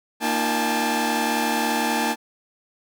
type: tone cluster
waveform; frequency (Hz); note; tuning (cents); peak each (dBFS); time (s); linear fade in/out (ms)
sawtooth; 233.7 / 305.5 / 343.1 / 800 / 871; A#3 / D#4 / F4 / G5 / A5; +5 / -32 / -31 / +35 / -18; -22 / -25 / -29 / -24 / -21; 0.2-2.16; 50
effects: none